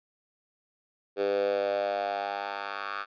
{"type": "tone with high-pass filter sweep", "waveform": "10% pulse", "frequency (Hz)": 100.2, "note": "G2", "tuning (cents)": 38, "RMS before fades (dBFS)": -30, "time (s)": [1.16, 3.06], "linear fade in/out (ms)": 50, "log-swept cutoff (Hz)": [430, 1200], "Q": 5.1, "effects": ["resampled to 11025 Hz"]}